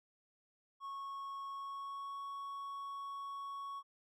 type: tone with pitch glide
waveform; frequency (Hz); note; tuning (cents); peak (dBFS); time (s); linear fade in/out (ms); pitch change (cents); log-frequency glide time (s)
triangle; 1101 to 1111.9; C#6 to C#6; -12 to +5; -40; 0.8-3.83; 50; +17; 1.47-2.2
effects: none